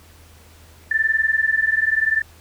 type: tone pair together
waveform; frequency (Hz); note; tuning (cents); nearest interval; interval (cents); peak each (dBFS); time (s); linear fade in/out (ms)
sine; 1760 / 1780.5; A6 / A6; 0 / +20; unison; 20; -19; 0.91-2.22; 5
effects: added 81 Hz sine -47 dBFS peak until 2.4 s + pink hiss -50 dBFS RMS until 2.4 s